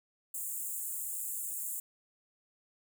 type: high-pass noise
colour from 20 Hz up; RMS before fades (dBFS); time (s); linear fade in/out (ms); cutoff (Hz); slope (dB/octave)
pink; -38; 0.34-1.8; 5; 7100; 96
effects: none